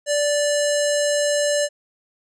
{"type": "tone with low-pass filter", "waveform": "square", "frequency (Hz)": 584, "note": "D5", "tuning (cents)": -10, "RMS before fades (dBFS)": -20, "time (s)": [0.06, 1.69], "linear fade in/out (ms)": 50, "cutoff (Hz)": 7700, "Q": 4.1, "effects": []}